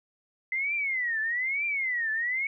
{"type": "tone with vibrato", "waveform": "sine", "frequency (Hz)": 2036, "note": "C7", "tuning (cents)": -48, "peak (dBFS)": -26, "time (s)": [0.52, 2.47], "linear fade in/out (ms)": 2, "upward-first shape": "triangle", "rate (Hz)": 1.1, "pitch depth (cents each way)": 280, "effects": []}